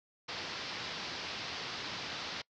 white low-pass noise, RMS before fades -41 dBFS, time 0.28-2.42 s, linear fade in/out 10 ms, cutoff 5200 Hz, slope 48 dB/octave, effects noise-tail reverb RT60 0.1 s tail -24 dB re dry + high-pass 80 Hz 12 dB/octave

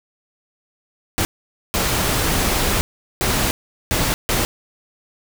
pink noise bursts at uneven times, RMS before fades -19 dBFS, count 5, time 1.18-1.25 / 1.74-2.81 / 3.21-3.51 / 3.91-4.14 / 4.29-4.45 s, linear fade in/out 0 ms, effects none

